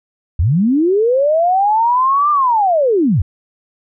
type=linear two-way sweep; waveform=sine; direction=up then down; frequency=67.4 to 1203 to 67.4 Hz; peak=-10 dBFS; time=0.39-3.22 s; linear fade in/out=5 ms; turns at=2.31 s; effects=none